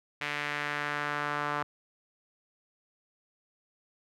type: tone with band-pass filter sweep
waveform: sawtooth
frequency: 146.83 Hz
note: D3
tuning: in tune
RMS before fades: -33 dBFS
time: 0.21-1.63 s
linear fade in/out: 5 ms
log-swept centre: 2200 to 1200 Hz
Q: 2
effects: none